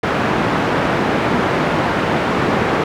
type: band-pass noise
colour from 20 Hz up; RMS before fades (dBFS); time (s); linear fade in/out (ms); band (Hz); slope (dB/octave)
pink; -17; 0.03-2.84; 5; 150 to 1800; 12
effects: none